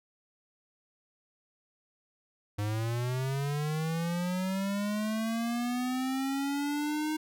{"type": "linear sweep", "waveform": "square", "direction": "up", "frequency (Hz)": [101.9, 311.1], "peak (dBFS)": -30, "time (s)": [2.58, 7.17], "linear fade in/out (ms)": 10, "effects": []}